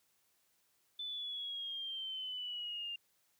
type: exponential sweep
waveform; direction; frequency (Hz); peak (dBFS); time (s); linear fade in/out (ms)
sine; down; 3520 to 2794; -39; 0.99-2.96; 5
effects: white hiss -75 dBFS RMS until 3.39 s + high-pass 60 Hz 12 dB/octave